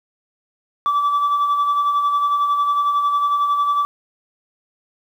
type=tone with tremolo; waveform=sine; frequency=1157 Hz; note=D6; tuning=26 cents flat; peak=-11 dBFS; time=0.86-3.85 s; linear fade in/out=0 ms; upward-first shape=sine; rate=11 Hz; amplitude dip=50%; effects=tanh soft clip ceiling -13 dBFS + 8-bit